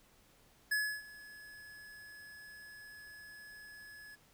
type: tone with ADSR envelope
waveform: square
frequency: 1700 Hz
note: G#6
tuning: 40 cents sharp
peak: -30 dBFS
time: 0.71-4.16 s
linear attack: 10 ms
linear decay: 300 ms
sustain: -21 dB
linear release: 19 ms
effects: pink hiss -66 dBFS RMS until 4.33 s